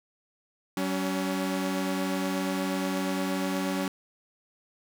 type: tone pair together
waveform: sawtooth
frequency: 190 / 280.8 Hz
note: F#3 / C#4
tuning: +46 / +22 cents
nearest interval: perfect fifth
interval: 676 cents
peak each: -26 dBFS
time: 0.77-3.88 s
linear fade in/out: 2 ms
effects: none

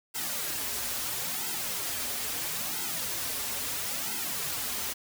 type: noise with flanger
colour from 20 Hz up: white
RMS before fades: -33 dBFS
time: 0.14-4.94 s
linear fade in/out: 20 ms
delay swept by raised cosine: 1.7 to 6.3 ms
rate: 0.75 Hz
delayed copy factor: -1
effects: none

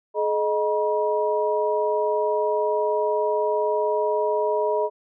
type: tone cluster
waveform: sine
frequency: 425.3 / 619 / 961 Hz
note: G#4 / D#5 / B5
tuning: +41 / -9 / -48 cents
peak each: -23 / -24 / -26 dBFS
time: 0.14-4.9 s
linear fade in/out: 50 ms
effects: none

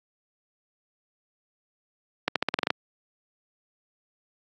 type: accelerating click train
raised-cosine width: 0.3 ms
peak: -6 dBFS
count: 9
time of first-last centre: 2.28-2.704 s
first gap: 77 ms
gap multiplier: 0.89
effects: high-pass 200 Hz 12 dB/octave + Opus 48 kbps

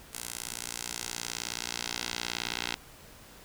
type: tone with band-pass filter sweep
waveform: 10% pulse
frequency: 59 Hz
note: A#1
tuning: 22 cents sharp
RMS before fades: -37 dBFS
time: 0.13-2.75 s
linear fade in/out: 5 ms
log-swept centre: 9900 to 3600 Hz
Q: 1.1
effects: pink hiss -52 dBFS RMS until 3.44 s

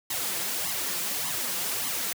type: noise with flanger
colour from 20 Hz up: white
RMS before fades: -30 dBFS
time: 0.1-2.13 s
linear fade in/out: 5 ms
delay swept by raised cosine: 0.97 to 5.87 ms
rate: 1.7 Hz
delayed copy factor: +0.7
effects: high-pass 100 Hz 12 dB/octave

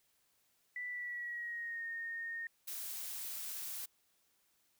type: tone with pitch glide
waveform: sine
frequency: 1975.5 to 1843.2 Hz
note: B6 to A#6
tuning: 0 to -20 cents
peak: -39 dBFS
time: 0.76-2.47 s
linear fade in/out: 2 ms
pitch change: -120 cents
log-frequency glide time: 0.88-1.85 s
type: noise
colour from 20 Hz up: blue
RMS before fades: -43 dBFS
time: 2.67-3.86 s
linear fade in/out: 10 ms
effects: white hiss -75 dBFS RMS until 4.79 s

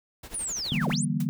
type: noise with tremolo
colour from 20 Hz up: pink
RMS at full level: -41 dBFS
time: 0.23-0.97 s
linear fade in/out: 5 ms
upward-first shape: sine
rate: 12 Hz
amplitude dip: 80%
type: linear two-way sweep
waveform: sine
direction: down then up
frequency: 9956 to 243.1 to 9956 Hz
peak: -29 dBFS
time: 0.34-1.05 s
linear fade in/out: 5 ms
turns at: 0.89 s
type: chord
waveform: sine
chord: E half-diminished seventh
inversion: third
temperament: equal with one note detuned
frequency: 146.83 / 164.81 / 196 / 238 Hz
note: D3 / E3 / G3 / Bb3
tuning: 0 / 0 / 0 / +36 cents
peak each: -30 dBFS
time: 0.72-1.29 s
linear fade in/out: 0 ms
type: noise with exponential decay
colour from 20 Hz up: white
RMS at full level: -34 dBFS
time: 1.2-1.28 s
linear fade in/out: 5 ms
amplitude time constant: 16 ms
effects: none

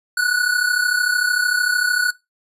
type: tone pair together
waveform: square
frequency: 1460 / 1493.3 Hz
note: F#6 / F#6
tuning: -24 / +16 cents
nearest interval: unison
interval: 40 cents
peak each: -20 dBFS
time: 0.17-2.11 s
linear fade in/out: 5 ms
effects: noise-tail reverb RT60 0.2 s tail -18 dB re dry + resampled to 32000 Hz

